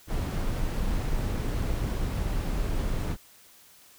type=noise; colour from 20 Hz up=brown; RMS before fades=-28 dBFS; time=0.07-3.17 s; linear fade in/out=50 ms; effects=white hiss -55 dBFS RMS until 3.98 s